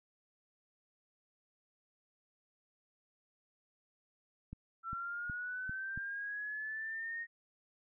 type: clicks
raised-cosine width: 5 ms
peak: -32 dBFS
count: 5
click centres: 4.53 / 4.931 / 5.298 / 5.695 / 5.976 s
type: linear sweep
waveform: sine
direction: up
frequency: 1339 to 1864.7 Hz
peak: -38 dBFS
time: 4.83-7.27 s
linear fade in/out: 50 ms
effects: none